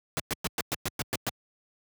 pink noise bursts, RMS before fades -29 dBFS, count 9, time 0.17-1.293 s, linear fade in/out 0 ms, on 27 ms, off 110 ms, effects high-pass 80 Hz 12 dB/octave

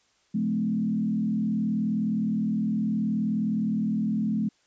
sine tone with frequency modulation, 214 Hz, A3, 48 cents flat, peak -23 dBFS, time 0.34-4.49 s, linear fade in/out 10 ms, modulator 39.3 Hz, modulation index 0.96, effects white hiss -66 dBFS RMS until 4.66 s + resampled to 16000 Hz

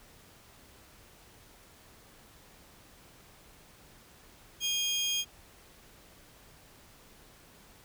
30% pulse tone pair together, 2466 / 3240 Hz, D#7 / G#7, -16 / -43 cents, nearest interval perfect fourth, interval 473 cents, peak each -36 / -26 dBFS, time 4.6-5.25 s, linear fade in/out 50 ms, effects pink hiss -57 dBFS RMS until 7.84 s

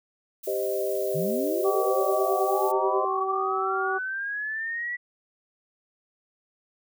violet noise, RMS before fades -39 dBFS, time 0.43-2.72 s, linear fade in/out 10 ms
sine chord, C minor, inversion second, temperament equal, 392 / 523.3 / 622.3 Hz, G4 / C5 / Eb5, 0 / 0 / 0 cents, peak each -28 / -31 / -29 dBFS, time 0.47-3.05 s, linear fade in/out 5 ms
sine linear sweep, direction up, 138.59 to 1960 Hz, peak -28 dBFS, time 1.14-4.97 s, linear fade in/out 20 ms
harmonic tone, 382.7 Hz, G4, 42 cents flat, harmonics 1 / 2 / 3, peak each -29 / -30 / -30 dBFS, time 1.64-3.99 s, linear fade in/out 20 ms
effects none

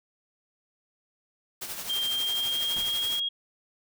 white noise with tremolo, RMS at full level -34 dBFS, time 1.61-3.2 s, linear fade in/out 10 ms, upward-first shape triangle, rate 12 Hz, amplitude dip 60%
sine tone with pitch glide, 3184 to 3275 Hz, G7 to G#7, +26 to -25 cents, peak -26 dBFS, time 1.89-3.29 s, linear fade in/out 10 ms, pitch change +49 cents, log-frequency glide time 2.09-3.14 s
pink noise with exponential decay, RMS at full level -38 dBFS, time 2.76-3.05 s, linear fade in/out 5 ms, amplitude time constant 62 ms
effects none

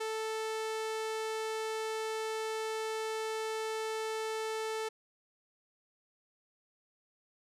sawtooth tone, 440 Hz, A4, in tune, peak -30 dBFS, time 0-4.89 s, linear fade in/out 10 ms, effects low-pass 10000 Hz 12 dB/octave

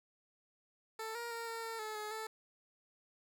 15% pulse tone with pitch steps, 442.9 / 471 / 462.7 / 456.9 / 453.3 / 431.9 / 424.4 / 439.2 Hz, A4 / A#4 / A#4 / A#4 / A#4 / A4 / G#4 / A4, +11 / +18 / -13 / -35 / -48 / -32 / +38 / -3 cents, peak -34 dBFS, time 0.99-2.27 s, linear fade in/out 5 ms, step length 160 ms, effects none

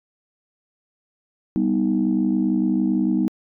sine chord, G augmented, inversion none, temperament equal with one note detuned, 196 / 246.9 / 313.8 Hz, G3 / B3 / D#4, 0 / 0 / +15 cents, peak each -21 dBFS, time 1.56-3.28 s, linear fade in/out 0 ms, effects tanh soft clip ceiling -10 dBFS

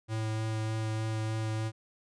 square tone with vibrato, 110 Hz, A2, in tune, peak -31 dBFS, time 0.08-1.72 s, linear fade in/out 50 ms, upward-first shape sine, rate 3.3 Hz, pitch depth 10 cents each way, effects resampled to 22050 Hz

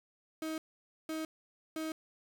35% pulse tone bursts, 316.5 Hz, D#4, 30 cents sharp, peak -34 dBFS, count 3, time 0.42-1.92 s, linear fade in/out 2 ms, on 160 ms, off 510 ms, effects 10-bit

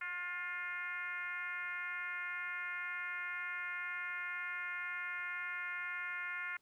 sine tone with frequency modulation, 1769 Hz, A6, 9 cents sharp, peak -38 dBFS, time 0.01-6.57 s, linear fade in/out 5 ms, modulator 348 Hz, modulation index 1.6, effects pink hiss -75 dBFS RMS until 6.61 s

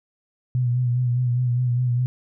sine tone with vibrato, 123.47 Hz, B2, in tune, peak -18 dBFS, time 0.55-2.06 s, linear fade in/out 0 ms, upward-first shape sine, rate 4.9 Hz, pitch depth 42 cents each way, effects none

